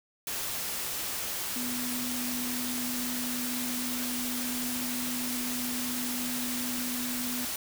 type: tone in noise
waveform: sine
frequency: 246.9 Hz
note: B3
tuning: in tune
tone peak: -34 dBFS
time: 1.56-7.45 s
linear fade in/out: 2 ms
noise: white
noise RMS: -34 dBFS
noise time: 0.27-7.56 s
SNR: -3 dB
effects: none